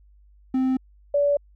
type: tone pair in turn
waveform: triangle / sine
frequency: 260.3 / 574.6 Hz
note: C4 / D5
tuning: -9 / -38 cents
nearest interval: octave + major second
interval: 1371 cents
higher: second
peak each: -17 dBFS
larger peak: neither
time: 0.54-0.77 / 1.14-1.37 s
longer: neither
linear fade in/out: 5 ms
effects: added 50 Hz sine -51 dBFS peak until 1.55 s